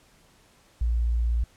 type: tone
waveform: sine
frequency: 58.2 Hz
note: A#1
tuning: 2 cents flat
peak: -21 dBFS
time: 0.81-1.44 s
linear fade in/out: 5 ms
effects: pink hiss -59 dBFS RMS until 1.56 s + low-pass 11000 Hz 12 dB/octave